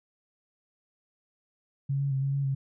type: tone with pitch steps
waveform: sine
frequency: 138.3 / 139.8 / 134.3 / 137.8 / 139.5 / 135.8 Hz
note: C#3 / C#3 / C3 / C#3 / C#3 / C#3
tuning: -4 / +15 / +46 / -10 / +11 / -35 cents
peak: -25 dBFS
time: 1.89-2.55 s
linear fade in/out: 10 ms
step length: 110 ms
effects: none